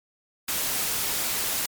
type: noise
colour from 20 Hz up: white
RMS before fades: -27 dBFS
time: 0.48-1.66 s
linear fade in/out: 5 ms
effects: MP3 96 kbps